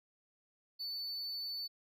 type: tone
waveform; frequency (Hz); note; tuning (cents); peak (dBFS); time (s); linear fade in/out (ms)
triangle; 4494; C#8; +23; -37; 0.79-1.68; 20
effects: none

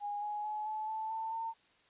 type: tone with pitch steps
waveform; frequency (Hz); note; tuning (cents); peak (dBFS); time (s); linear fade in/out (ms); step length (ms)
sine; 822 / 835.4 / 849 / 862.9 / 876.9 / 891.2 / 905.8; G#5 / G#5 / G#5 / A5 / A5 / A5 / A#5; -18 / +10 / +38 / -34 / -6 / +22 / -50; -35; 0-1.54; 50; 220
effects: white hiss -67 dBFS RMS until 1.89 s + resampled to 8000 Hz

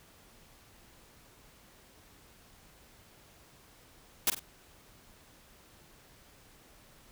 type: noise with echo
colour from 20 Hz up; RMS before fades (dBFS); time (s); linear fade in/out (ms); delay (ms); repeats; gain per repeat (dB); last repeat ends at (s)
white; -26; 4.27-4.3; 2; 47; 2; -9; 4.394
effects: pink hiss -59 dBFS RMS until 7.11 s

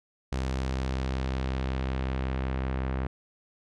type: tone with low-pass filter sweep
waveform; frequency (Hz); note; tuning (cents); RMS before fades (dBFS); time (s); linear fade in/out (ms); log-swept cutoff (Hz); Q
sawtooth; 65.41; C2; 0; -30; 0.32-3.07; 5; 6900 to 1900; 0.96
effects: none

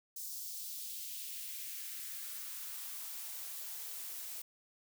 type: noise with high-pass filter sweep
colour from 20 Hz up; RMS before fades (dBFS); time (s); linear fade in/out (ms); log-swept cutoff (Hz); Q
blue; -44; 0.16-4.42; 5; 5900 to 310; 1.4
effects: none

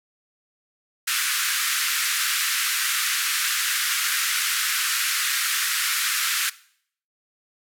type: band-pass noise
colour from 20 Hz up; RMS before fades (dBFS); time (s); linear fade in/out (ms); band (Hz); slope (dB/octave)
pink; -24; 1.07-6.5; 10; 1300 to 15000; 48
effects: noise-tail reverb RT60 0.6 s tail -19 dB re dry

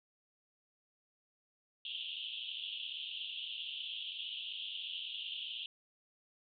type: band-pass noise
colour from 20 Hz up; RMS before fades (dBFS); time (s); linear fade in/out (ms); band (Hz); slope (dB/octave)
white; -43; 1.85-5.66; 2; 2800 to 3500; 96
effects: none

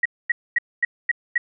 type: tone bursts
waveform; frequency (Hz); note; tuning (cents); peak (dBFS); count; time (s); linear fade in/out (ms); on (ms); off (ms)
sine; 1907; A#6; +39; -15; 6; 0.03-1.38; 5; 25; 240
effects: none

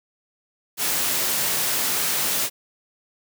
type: high-pass noise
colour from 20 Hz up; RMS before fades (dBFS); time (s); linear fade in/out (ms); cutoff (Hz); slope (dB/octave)
white; -23; 0.77-2.5; 50; 110; 12
effects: none

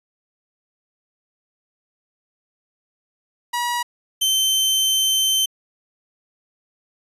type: tone pair in turn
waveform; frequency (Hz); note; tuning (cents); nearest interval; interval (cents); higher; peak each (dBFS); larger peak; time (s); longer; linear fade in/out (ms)
sawtooth; 963 / 3096; B5 / G7; -44 / -22; octave + minor sixth; 2022; second; -17 / -13; second; 3.53-3.83 / 4.21-5.46; second; 10
effects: resampled to 32000 Hz

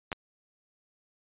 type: clicks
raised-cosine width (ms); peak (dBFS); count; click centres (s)
0.3; -17 / -17; 2; 0.118 / 0.128
effects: resampled to 8000 Hz

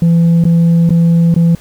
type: tone with dropouts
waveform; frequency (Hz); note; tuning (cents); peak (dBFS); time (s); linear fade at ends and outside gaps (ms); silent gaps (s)
sine; 168.1; E3; +34; -3; 0.02-1.55; 2; 0.44-0.452 / 0.893-0.905 / 1.342-1.362
effects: tanh soft clip ceiling -5 dBFS + pink hiss -41 dBFS RMS until 1.6 s

